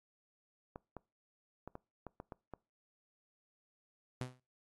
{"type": "clicks", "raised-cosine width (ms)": 1, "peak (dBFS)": -31, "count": 8, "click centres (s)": [0.759, 0.967, 1.676, 1.754, 2.067, 2.201, 2.322, 2.537]}
{"type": "tone with exponential decay", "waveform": "sawtooth", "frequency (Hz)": 126.7, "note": "B2", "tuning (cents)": 45, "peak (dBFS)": -31, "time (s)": [4.21, 4.4], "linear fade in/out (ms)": 0, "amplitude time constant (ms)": 41}
{"effects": ["noise-tail reverb RT60 0.3 s tail -24 dB re dry", "AAC 32 kbps"]}